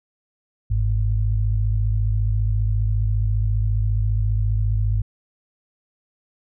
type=tone pair together; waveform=sine; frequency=49.99 / 104.7 Hz; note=G1 / G#2; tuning=+35 / +15 cents; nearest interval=octave + minor second; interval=1280 cents; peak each=-20 dBFS; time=0.7-5.02 s; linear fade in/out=10 ms; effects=none